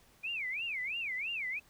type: tone with vibrato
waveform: sine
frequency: 2363 Hz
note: D7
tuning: 10 cents sharp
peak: -34 dBFS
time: 0.23-1.6 s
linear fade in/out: 20 ms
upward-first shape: sine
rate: 3 Hz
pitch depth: 300 cents each way
effects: pink hiss -64 dBFS RMS until 1.69 s